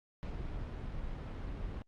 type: noise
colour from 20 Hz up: brown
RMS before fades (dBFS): -40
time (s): 0.23-1.82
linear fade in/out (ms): 0
effects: low-pass 4000 Hz 12 dB/octave + Opus 48 kbps